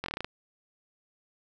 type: slowing click train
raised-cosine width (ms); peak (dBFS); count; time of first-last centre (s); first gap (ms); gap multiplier
0.3; -17; 8; 0.04-0.245; 21; 1.11
effects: none